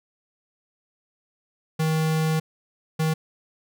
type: tone bursts at uneven times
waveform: square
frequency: 158.2 Hz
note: D#3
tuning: 29 cents sharp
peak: -21 dBFS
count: 2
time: 1.79-2.4 / 2.99-3.14 s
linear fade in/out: 10 ms
effects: none